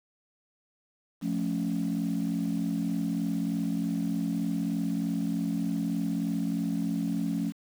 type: chord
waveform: sine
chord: F augmented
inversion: none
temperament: equal with one note detuned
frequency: 174.61 / 217.9 / 277.2 Hz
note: F3 / A3 / C#4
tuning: 0 / -17 / 0 cents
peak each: -30 dBFS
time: 1.21-7.53 s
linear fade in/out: 50 ms
effects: tanh soft clip ceiling -21 dBFS + 8-bit